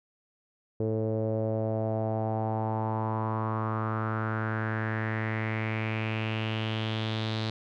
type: tone with low-pass filter sweep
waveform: sawtooth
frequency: 110 Hz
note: A2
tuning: in tune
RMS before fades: -30 dBFS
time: 0.8-7.5 s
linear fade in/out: 0 ms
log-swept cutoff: 460 to 4000 Hz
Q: 4.6
effects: none